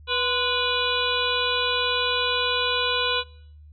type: harmonic tone with a mistuned harmonic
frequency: 490.9 Hz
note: B4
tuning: 10 cents flat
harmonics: 1 / 2 / 3 / 5 / 6 / 7 / 8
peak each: -29 / -29 / -29 / -29 / -29 / -29 / -29 dBFS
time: 0.07-3.24 s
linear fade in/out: 50 ms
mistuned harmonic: 2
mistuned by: +77 cents
effects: noise-tail reverb RT60 0.7 s tail -25 dB re dry + added 75 Hz sine -44 dBFS peak until 3.72 s